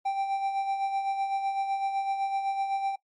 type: tone with tremolo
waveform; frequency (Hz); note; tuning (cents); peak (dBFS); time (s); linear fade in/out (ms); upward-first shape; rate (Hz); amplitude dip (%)
triangle; 784; G5; 0; -22; 0.05-2.96; 10; sine; 7.9; 50
effects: noise-tail reverb RT60 0.1 s tail -20 dB re dry + MP3 48 kbps